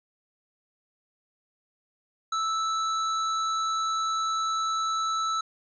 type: tone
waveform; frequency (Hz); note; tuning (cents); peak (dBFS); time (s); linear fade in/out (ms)
square; 1315; E6; -5; -26; 2.32-5.41; 5
effects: resampled to 16000 Hz